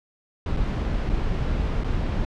brown noise with dropouts, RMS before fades -24 dBFS, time 0.46-2.25 s, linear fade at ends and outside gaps 2 ms, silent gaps 0.566-0.57 / 1.093-1.097 / 1.837-1.843 s, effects low-pass 4000 Hz 12 dB/octave

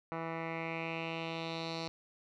10% pulse tone with low-pass filter sweep, 164.2 Hz, E3, 6 cents flat, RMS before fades -39 dBFS, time 0.12-1.88 s, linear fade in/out 0 ms, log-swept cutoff 1600 to 4600 Hz, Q 3.7, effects none

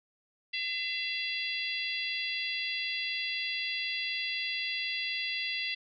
harmonic tone, 677 Hz, E5, 46 cents sharp, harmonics 3 / 4 / 5 / 6 / 7, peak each -37 / -35 / -38 / -42 / -40 dBFS, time 0.53-5.75 s, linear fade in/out 10 ms, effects none

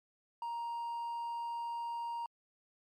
triangle tone with hard clipping, 937 Hz, A#5, 9 cents sharp, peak -37 dBFS, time 0.42-2.26 s, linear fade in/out 2 ms, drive 5 dB, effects MP3 64 kbps

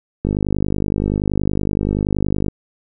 click train, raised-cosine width 3 ms, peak -6 dBFS, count 114, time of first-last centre 0.25-2.483 s, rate 50.6 Hz, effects none

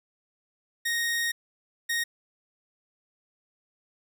sawtooth tone bursts at uneven times, 1864.7 Hz, A#6, in tune, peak -22 dBFS, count 2, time 0.85-1.32 / 1.89-2.04 s, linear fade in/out 10 ms, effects none

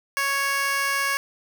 15% pulse tone with high-pass filter, 554.4 Hz, C#5, in tune, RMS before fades -24 dBFS, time 0.17-1.17 s, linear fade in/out 0 ms, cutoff 1300 Hz, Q 0.94, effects none

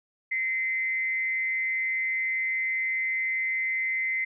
sine tone with frequency modulation, 2065 Hz, C7, 23 cents flat, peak -25 dBFS, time 0.31-4.25 s, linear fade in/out 10 ms, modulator 198 Hz, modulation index 0.38, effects none

